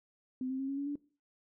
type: tone with pitch steps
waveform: sine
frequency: 257 / 263 / 269.2 / 275.4 / 281.9 / 288.5 Hz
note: C4 / C4 / C4 / C#4 / C#4 / D4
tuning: -31 / +9 / +49 / -11 / +29 / -31 cents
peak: -33 dBFS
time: 0.41-0.956 s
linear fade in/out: 2 ms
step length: 91 ms
effects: noise-tail reverb RT60 0.4 s tail -21 dB re dry